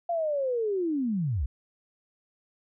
sine linear sweep, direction down, 698.5 to 53.3 Hz, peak -25 dBFS, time 0.09-1.46 s, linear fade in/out 5 ms, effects none

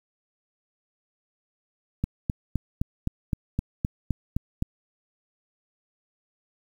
click train, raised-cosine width 5 ms, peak -12 dBFS, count 11, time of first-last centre 2.04-4.624 s, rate 3.87 Hz, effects 8-bit

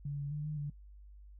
sine tone with pitch steps, 143.2 / 142.3 / 148.9 / 152 / 145.2 Hz, D3 / C#3 / D3 / D#3 / D3, -43 / +46 / +24 / -40 / -19 cents, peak -35 dBFS, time 0.05-0.7 s, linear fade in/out 5 ms, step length 130 ms, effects noise-tail reverb RT60 0.1 s tail -21 dB re dry + added 50 Hz sine -51 dBFS peak until 1.39 s

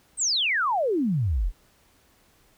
sine exponential sweep, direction down, 8770 to 34.65 Hz, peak -21 dBFS, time 0.17-1.52 s, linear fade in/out 50 ms, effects pink hiss -61 dBFS RMS until 2.57 s

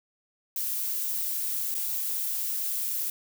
violet noise with dropouts, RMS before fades -30 dBFS, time 0.56-3.1 s, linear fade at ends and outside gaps 2 ms, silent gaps 1.744-1.749 s, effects none

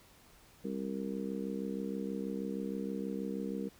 harmonic tone, 66.3 Hz, C2, 23 cents sharp, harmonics 3 / 4 / 5 / 6 / 7, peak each -38 / -41 / -44 / -46 / -42 dBFS, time 0.64-3.69 s, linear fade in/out 10 ms, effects pink hiss -61 dBFS RMS until 3.79 s

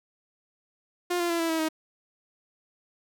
sawtooth tone with pitch steps, 353.6 / 345.7 / 338 / 330.5 / 323.1 / 315.9 Hz, F4 / F4 / E4 / E4 / E4 / D#4, +22 / -18 / +43 / +5 / -35 / +26 cents, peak -21 dBFS, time 1.1-1.688 s, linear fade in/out 10 ms, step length 98 ms, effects none

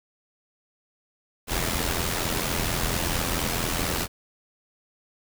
pink noise with amplitude modulation, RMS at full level -24 dBFS, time 1.47-4.08 s, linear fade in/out 50 ms, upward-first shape sine, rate 84.4 Hz, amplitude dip 60%, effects none

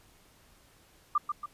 sine tone with echo, 1193 Hz, D6, 27 cents sharp, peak -22 dBFS, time 1.15-1.18 s, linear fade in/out 5 ms, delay 140 ms, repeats 2, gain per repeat -6 dB, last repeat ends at 1.46 s, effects pink hiss -61 dBFS RMS until 1.53 s + resampled to 32000 Hz

